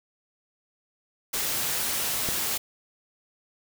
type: noise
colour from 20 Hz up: white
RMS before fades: -28 dBFS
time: 1.33-2.58 s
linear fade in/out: 10 ms
type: click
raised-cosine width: 2 ms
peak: -18 dBFS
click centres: 2.288 s
effects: none